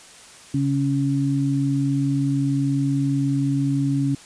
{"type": "tone pair together", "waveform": "sine", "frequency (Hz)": [138.59, 277.8], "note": ["C#3", "C#4"], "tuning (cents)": [0, 4], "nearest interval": "octave", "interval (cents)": 1204, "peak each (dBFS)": -21, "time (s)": [0.54, 4.15], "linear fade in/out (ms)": 5, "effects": ["white hiss -45 dBFS RMS until 4.25 s", "resampled to 22050 Hz"]}